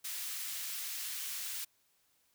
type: high-pass noise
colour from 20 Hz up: white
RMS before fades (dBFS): -40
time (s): 0.04-1.65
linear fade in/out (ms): 10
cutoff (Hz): 1800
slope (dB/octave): 12
effects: white hiss -73 dBFS RMS until 2.34 s